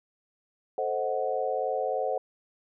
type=chord; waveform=sine; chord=A diminished seventh; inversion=none; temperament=equal; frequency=440 / 523.3 / 622.3 / 740 Hz; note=A4 / C5 / Eb5 / Gb5; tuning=0 / 0 / 0 / 0 cents; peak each=-33 / -30 / -34 / -31 dBFS; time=0.78-2.18 s; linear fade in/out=2 ms; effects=none